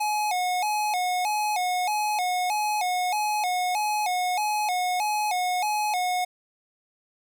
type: tone with vibrato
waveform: square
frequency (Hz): 783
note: G5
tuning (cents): -2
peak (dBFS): -24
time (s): 0-6.25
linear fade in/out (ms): 10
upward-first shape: square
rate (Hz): 1.6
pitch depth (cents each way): 130
effects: 10-bit